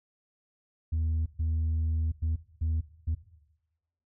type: tone bursts at uneven times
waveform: sine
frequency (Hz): 80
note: D#2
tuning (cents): +49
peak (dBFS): -23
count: 5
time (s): 0.92-1.26 / 1.39-2.12 / 2.22-2.36 / 2.61-2.81 / 3.07-3.15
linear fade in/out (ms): 10
effects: noise-tail reverb RT60 1.0 s tail -18 dB re dry + tanh soft clip ceiling -24 dBFS